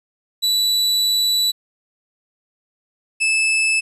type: tone pair in turn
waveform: 40% pulse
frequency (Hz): 3951 / 2620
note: B7 / E7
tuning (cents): 0 / -11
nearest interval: perfect fifth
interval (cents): 711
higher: first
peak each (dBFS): -14 / -14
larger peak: neither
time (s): 0.42-1.52 / 3.2-3.81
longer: first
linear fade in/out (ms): 20
effects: resampled to 32000 Hz + 9-bit